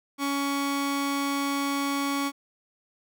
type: tone pair together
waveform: sawtooth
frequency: 280 / 560 Hz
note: C#4 / C#5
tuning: +18 / +18 cents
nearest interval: octave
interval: 1200 cents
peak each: -22 / -25 dBFS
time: 0.18-2.32 s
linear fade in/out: 50 ms
effects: none